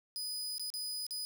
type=tone with dropouts; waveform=sawtooth; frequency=4978 Hz; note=D#8; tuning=in tune; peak=-34 dBFS; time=0.16-1.25 s; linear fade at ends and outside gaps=0 ms; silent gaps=0.581-0.596 / 0.702-0.739 / 1.066-1.108 s; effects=none